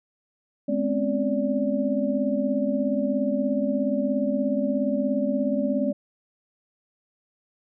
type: tone cluster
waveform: sine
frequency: 210.1 / 254.3 / 271.2 / 580 Hz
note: G#3 / C4 / C#4 / D5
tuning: +20 / -49 / -38 / -22 cents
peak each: -27 / -27 / -27 / -27 dBFS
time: 0.68-5.93 s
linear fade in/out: 10 ms
effects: none